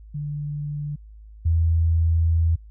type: tone pair in turn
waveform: sine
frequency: 146.83 / 82.41 Hz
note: D3 / E2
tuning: 0 / 0 cents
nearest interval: minor seventh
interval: 1000 cents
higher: first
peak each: -26 / -16 dBFS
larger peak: second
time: 0.14-0.96 / 1.45-2.56 s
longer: second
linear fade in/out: 10 ms
effects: added 53 Hz sine -41 dBFS peak until 2.7 s